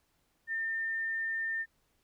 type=tone; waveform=sine; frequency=1805 Hz; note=A6; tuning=44 cents sharp; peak=-31 dBFS; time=0.47-1.66 s; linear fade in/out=50 ms; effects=pink hiss -74 dBFS RMS until 2.03 s